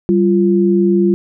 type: tone pair together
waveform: sine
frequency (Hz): 194.3 / 346.6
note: G3 / F4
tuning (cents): -15 / -13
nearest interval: minor seventh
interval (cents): 1002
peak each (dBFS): -12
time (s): 0.09-1.14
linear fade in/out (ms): 0
effects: none